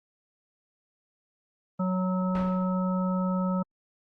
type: harmonic tone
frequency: 185 Hz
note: F#3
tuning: in tune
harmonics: 1 / 3 / 5 / 7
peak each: -25 / -34 / -38 / -35 dBFS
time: 1.79-3.63 s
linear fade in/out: 10 ms
type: noise with exponential decay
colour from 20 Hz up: pink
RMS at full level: -32 dBFS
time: 2.35-2.81 s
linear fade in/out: 1 ms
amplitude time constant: 100 ms
effects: low-pass 2000 Hz 12 dB/octave + Opus 24 kbps